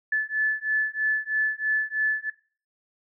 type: beating tone pair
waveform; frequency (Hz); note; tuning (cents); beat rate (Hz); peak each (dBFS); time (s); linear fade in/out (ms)
sine; 1734 / 1737.1; A6 / A6; -26 / -23; 3.1; -26; 0.12-2.3; 5
effects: noise-tail reverb RT60 0.4 s tail -18 dB re dry